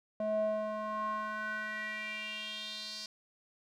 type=tone with band-pass filter sweep; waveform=square; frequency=214.1 Hz; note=A3; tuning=47 cents flat; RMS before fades=-37 dBFS; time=0.2-3.06 s; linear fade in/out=2 ms; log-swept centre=550 to 4900 Hz; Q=4.7; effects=none